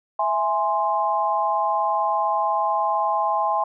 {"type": "chord", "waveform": "sine", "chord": "E augmented", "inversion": "none", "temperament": "equal", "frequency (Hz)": [659.3, 830.6, 1046.5], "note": ["E5", "G#5", "B#5"], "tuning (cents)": [0, 0, 0], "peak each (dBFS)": [-26, -22, -23], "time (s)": [0.19, 3.64], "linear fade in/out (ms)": 5, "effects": []}